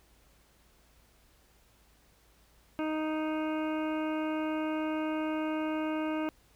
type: harmonic tone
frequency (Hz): 311.1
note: D#4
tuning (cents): 0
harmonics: 1 / 2 / 3 / 4 / 5 / 7 / 8 / 9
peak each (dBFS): -31 / -37 / -41 / -43 / -45 / -48 / -49 / -50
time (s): 2.79-6.29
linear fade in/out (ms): 0
effects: added 55 Hz sine -65 dBFS peak until 6.55 s + pink hiss -65 dBFS RMS until 6.55 s